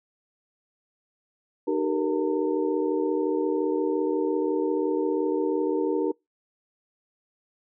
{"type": "tone cluster", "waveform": "sine", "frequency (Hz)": [306.3, 383.8, 435, 469.5, 907], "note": ["D#4", "G4", "A4", "A#4", "A#5"], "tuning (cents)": [-27, -37, -20, 12, -48], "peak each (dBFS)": [-27, -27, -36, -27, -36], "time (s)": [1.67, 6.12], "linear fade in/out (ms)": 10, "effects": ["noise-tail reverb RT60 0.2 s tail -26 dB re dry"]}